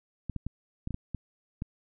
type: clicks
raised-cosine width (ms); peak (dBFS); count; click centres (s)
5; -21; 8; 0.297 / 0.363 / 0.466 / 0.874 / 0.907 / 0.944 / 1.147 / 1.621
effects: none